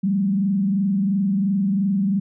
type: tone with frequency modulation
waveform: sine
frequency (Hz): 196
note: G3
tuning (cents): 0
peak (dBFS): -17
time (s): 0.03-2.2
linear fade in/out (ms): 10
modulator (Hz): 22.9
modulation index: 0.64
effects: none